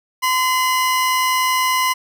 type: tone pair together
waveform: 30% pulse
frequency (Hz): 1023.8 / 2900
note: C6 / F#7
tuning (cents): -38 / -35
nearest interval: octave + tritone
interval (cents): 1803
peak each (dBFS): -13 / -22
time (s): 0.22-1.94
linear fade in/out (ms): 20
effects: none